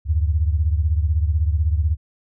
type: beating tone pair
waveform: sine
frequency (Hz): 74.8 / 90.8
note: D2 / F#2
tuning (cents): +32 / -32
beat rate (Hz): 16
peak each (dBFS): -17 / -22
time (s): 0.05-1.97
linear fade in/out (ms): 50
effects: none